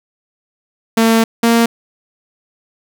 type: tone pair in turn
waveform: sawtooth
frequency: 226.1 / 231.8 Hz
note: A3 / A#3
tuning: +47 / -10 cents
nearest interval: unison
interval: 43 cents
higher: second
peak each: -5 dBFS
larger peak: neither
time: 0.97-1.24 / 1.43-1.66 s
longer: first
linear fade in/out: 5 ms
effects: none